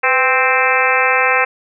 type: harmonic tone with a mistuned harmonic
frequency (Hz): 261.6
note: C4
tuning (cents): 0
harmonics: 2 / 3 / 4 / 5 / 6 / 7 / 8 / 9 / 10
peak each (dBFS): -20 / -20 / -20 / -20 / -20 / -20 / -20 / -20 / -20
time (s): 0.03-1.45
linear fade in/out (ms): 10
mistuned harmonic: 2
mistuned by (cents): -62
effects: none